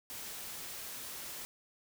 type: noise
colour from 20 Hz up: white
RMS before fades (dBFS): -44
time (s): 0.1-1.45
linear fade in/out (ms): 0
effects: none